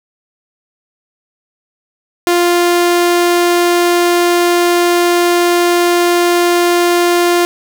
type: tone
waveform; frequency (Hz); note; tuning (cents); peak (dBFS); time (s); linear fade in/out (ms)
sawtooth; 349.2; F4; 0; -5; 2.27-7.45; 0
effects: none